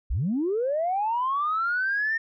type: linear sweep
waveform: sine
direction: up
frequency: 39.54 to 1831 Hz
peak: -22 dBFS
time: 0.1-2.18 s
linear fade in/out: 10 ms
effects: tanh soft clip ceiling -18 dBFS